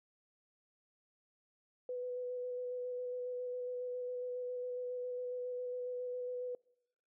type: tone with vibrato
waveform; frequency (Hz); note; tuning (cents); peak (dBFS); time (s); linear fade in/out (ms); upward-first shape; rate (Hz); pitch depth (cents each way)
sine; 496.8; B4; +10; -37; 1.89-6.55; 2; square; 7.3; 10
effects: noise-tail reverb RT60 0.9 s tail -25 dB re dry